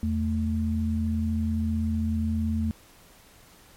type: tone pair together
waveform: sine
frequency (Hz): 82.9 / 221.1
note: E2 / A3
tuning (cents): +10 / +9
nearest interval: octave + perfect fourth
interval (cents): 1699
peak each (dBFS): -26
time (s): 0.03-2.71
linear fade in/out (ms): 0
effects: pink hiss -54 dBFS RMS until 3.76 s + MP3 64 kbps